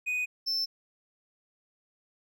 triangle tone pair in turn, 2489 / 5315 Hz, D#7 / E8, 0 / +13 cents, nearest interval octave + minor second, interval 1313 cents, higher second, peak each -26 / -26 dBFS, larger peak neither, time 0.06-0.26 / 0.46-0.66 s, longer neither, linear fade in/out 20 ms, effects none

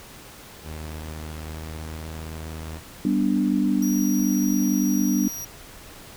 sawtooth tone with pitch glide, 78 to 79.46 Hz, D#2 to D#2, +5 to +37 cents, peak -29 dBFS, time 0.63-2.81 s, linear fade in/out 50 ms, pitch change +32 cents, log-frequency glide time 1.27-2.12 s
sine chord, G major, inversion none, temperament equal, 196 / 246.9 / 293.7 Hz, G3 / B3 / D4, 0 / 0 / 0 cents, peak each -23 dBFS, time 3.05-5.28 s, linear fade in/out 2 ms
sawtooth tone, 5750 Hz, F8, 50 cents sharp, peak -29 dBFS, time 3.82-5.45 s, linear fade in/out 5 ms
effects pink hiss -44 dBFS RMS until 6.16 s

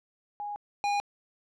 sine / square tone pair in turn, 825 / 815.1 Hz, G#5 / G#5, -12 / -33 cents, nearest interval unison, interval 21 cents, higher first, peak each -33 / -26 dBFS, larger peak second, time 0.4-0.56 / 0.84-1 s, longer neither, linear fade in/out 0 ms, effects low-pass 5000 Hz 12 dB/octave

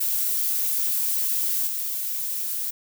violet noise with level steps, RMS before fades -24 / -28 dBFS, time 0-2.71 s, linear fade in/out 10 ms, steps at 1.67 s, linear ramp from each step 2 ms, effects none

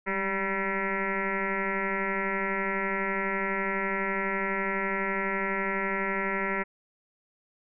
sine tone with frequency modulation, 1158 Hz, D6, 25 cents flat, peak -26 dBFS, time 0.06-6.64 s, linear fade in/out 20 ms, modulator 192 Hz, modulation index 5.5, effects none

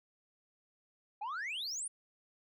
sine exponential sweep, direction up, 784 to 9950 Hz, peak -34 dBFS, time 1.21-1.88 s, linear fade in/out 10 ms, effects tanh soft clip ceiling -36 dBFS

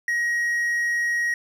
triangle tone, 1892 Hz, A#6, 25 cents sharp, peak -19 dBFS, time 0.08-1.34 s, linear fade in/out 2 ms, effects none

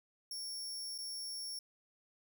sawtooth tone with dropouts, 5480 Hz, F8, 34 cents flat, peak -38 dBFS, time 0.31-1.59 s, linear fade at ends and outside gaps 2 ms, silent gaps 0.979-0.986 s, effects none

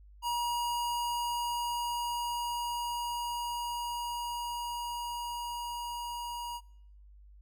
square tone with level ramp, 955 Hz, A#5, 42 cents sharp, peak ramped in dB -30 to -37 dBFS, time 0.22-6.61 s, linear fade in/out 50 ms, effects noise-tail reverb RT60 0.7 s tail -22 dB re dry + added 50 Hz sine -52 dBFS peak until 7.41 s

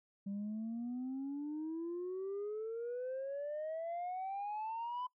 sine exponential sweep, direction up, 196 to 1010 Hz, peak -36 dBFS, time 0.26-5.07 s, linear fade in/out 10 ms, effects noise-tail reverb RT60 0.1 s tail -20 dB re dry + tanh soft clip ceiling -36 dBFS

